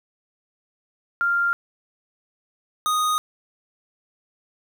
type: tone pair in turn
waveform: sine / square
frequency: 1394 / 1241.9 Hz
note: F6 / D#6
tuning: -4 / -4 cents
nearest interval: major second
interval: 200 cents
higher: first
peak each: -18 / -20 dBFS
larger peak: first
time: 1.21-1.53 / 2.86-3.18 s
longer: neither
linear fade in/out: 0 ms
effects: 9-bit